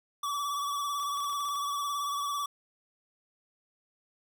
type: tone with vibrato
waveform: square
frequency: 1146 Hz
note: D6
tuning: 43 cents flat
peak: -31 dBFS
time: 0.23-2.46 s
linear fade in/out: 5 ms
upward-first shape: sine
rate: 18 Hz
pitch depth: 40 cents each way
type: clicks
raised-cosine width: 0.2 ms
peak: -35 dBFS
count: 11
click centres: 1 / 1.031 / 1.173 / 1.204 / 1.243 / 1.298 / 1.33 / 1.406 / 1.454 / 1.487 / 1.556 s
effects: none